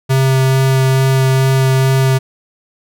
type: tone with vibrato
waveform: square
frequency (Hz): 132.7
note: C3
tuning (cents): +25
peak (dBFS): -10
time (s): 0.09-2.19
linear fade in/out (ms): 20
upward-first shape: sine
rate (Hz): 2.3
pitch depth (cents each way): 8
effects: none